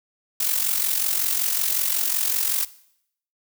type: noise with amplitude modulation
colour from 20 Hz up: blue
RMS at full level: -20 dBFS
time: 0.4-2.65 s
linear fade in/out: 5 ms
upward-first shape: sine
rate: 45.4 Hz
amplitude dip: 65%
effects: noise-tail reverb RT60 0.7 s tail -18 dB re dry